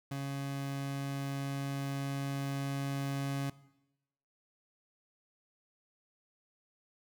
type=tone with level ramp; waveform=30% pulse; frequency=138.59 Hz; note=C#3; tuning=in tune; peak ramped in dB=-33 to -30 dBFS; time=0.11-3.5 s; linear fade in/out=5 ms; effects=noise-tail reverb RT60 0.9 s tail -19 dB re dry